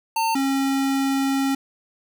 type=tone pair in turn; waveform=square; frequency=900 / 271.8 Hz; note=A5 / C#4; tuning=+39 / -34 cents; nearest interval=octave + major sixth; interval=2073 cents; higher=first; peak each=-20 dBFS; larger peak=neither; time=0.16-0.35 / 0.35-1.55 s; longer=second; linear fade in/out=5 ms; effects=none